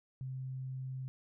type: tone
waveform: sine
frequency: 130.81 Hz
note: C3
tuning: in tune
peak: -38 dBFS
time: 0.21-1.08 s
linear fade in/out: 0 ms
effects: none